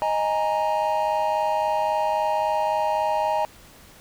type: chord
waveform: triangle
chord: D# suspended fourth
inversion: none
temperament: just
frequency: 622.3 / 829.7 / 933.4 Hz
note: D#5 / G#5 / A#5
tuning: 0 / -2 / +2 cents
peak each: -23 dBFS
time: 0.02-3.45 s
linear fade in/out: 0 ms
effects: pink hiss -49 dBFS RMS until 4 s